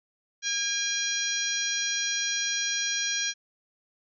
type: harmonic tone with a mistuned harmonic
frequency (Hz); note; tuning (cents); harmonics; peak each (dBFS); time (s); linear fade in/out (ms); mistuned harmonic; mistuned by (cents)
816; G#5; -31; 2 / 3 / 4 / 5 / 6 / 7 / 8; -33 / -36 / -33 / -34 / -41 / -30 / -40; 0.42-3.34; 50; 3; -28
effects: none